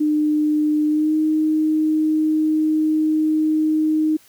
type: tone with pitch glide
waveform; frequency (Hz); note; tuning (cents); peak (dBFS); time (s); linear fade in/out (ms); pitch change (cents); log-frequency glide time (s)
sine; 302.4 to 310.7; D#4 to D#4; -49 to -2; -15; 0-4.17; 10; +47; 0.88-1.15
effects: white hiss -52 dBFS RMS until 4.28 s